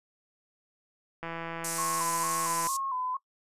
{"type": "click train", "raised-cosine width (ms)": 0.5, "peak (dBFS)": -22, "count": 240, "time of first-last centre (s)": [1.23, 2.67], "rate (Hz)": 166}
{"type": "band-pass noise", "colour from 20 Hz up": "pink", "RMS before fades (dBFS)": -35, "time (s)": [1.64, 2.77], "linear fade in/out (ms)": 5, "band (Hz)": [6200, 11000], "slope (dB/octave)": 24}
{"type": "tone with vibrato", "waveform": "sine", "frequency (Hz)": 1046.5, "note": "C6", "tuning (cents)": 0, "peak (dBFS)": -30, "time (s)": [1.78, 3.17], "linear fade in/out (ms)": 5, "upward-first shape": "square", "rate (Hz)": 2.2, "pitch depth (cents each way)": 61}
{"effects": ["noise-tail reverb RT60 0.1 s tail -19 dB re dry", "resampled to 32000 Hz"]}